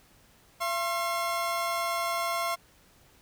30% pulse tone pair together, 680.3 / 1070 Hz, F5 / C6, -46 / +38 cents, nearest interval minor sixth, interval 784 cents, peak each -28 dBFS, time 0.6-2.56 s, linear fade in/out 20 ms, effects pink hiss -60 dBFS RMS until 3.21 s

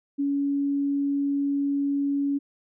sine tone, 281.5 Hz, C#4, 27 cents sharp, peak -22 dBFS, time 0.18-2.39 s, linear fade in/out 20 ms, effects none

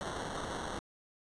violet noise with sample-and-hold, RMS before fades -39 dBFS, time 0.01-0.79 s, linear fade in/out 0 ms, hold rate 2450 Hz, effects resampled to 22050 Hz

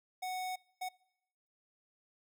square tone bursts at uneven times, 740 Hz, F#5, in tune, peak -37 dBFS, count 2, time 0.22-0.56 / 0.81-0.89 s, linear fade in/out 10 ms, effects noise-tail reverb RT60 0.9 s tail -25 dB re dry

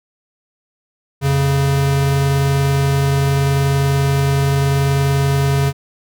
square tone pair together, 87.31 / 138.59 Hz, F2 / C#3, 0 / 0 cents, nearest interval minor sixth, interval 800 cents, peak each -23 / -14 dBFS, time 1.21-5.73 s, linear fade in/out 50 ms, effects none

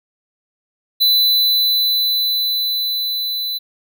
square tone with level ramp, 4000 Hz, B7, 21 cents sharp, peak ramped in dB -11 to -21 dBFS, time 1-3.59 s, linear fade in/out 20 ms, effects none

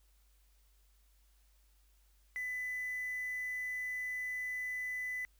sine tone with quantisation, 2000 Hz, B6, 21 cents sharp, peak -36 dBFS, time 2.36-5.25 s, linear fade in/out 0 ms, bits 9, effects added 50 Hz sine -65 dBFS peak until 5.39 s + white hiss -74 dBFS RMS until 5.39 s

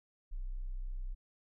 sine tone, 31.63 Hz, B0, 42 cents sharp, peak -36 dBFS, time 0.31-1.15 s, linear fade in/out 20 ms, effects none

